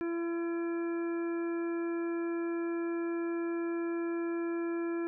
harmonic tone, 338.1 Hz, E4, 44 cents sharp, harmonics 1 / 2 / 3 / 4 / 5 / 7, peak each -31 / -48 / -49 / -48 / -48 / -53 dBFS, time 0.01-5.07 s, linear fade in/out 0 ms, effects none

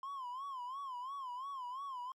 triangle tone with vibrato, 1046.5 Hz, C6, in tune, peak -38 dBFS, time 0.03-2.12 s, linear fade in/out 2 ms, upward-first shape sine, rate 2.9 Hz, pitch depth 130 cents each way, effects tanh soft clip ceiling -34 dBFS + MP3 64 kbps

